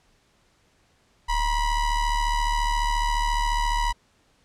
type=ring-modulated tone; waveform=square; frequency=495.2 Hz; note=B4; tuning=5 cents sharp; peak=-19 dBFS; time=1.28-3.93 s; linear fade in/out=20 ms; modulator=458 Hz; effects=pink hiss -63 dBFS RMS until 4.44 s + low-pass 8000 Hz 12 dB/octave